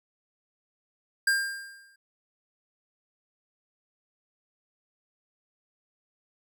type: tone with exponential decay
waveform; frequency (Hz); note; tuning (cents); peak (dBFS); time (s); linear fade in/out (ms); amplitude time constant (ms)
square; 1600; G6; +35; -20; 1.27-1.96; 5; 150
effects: none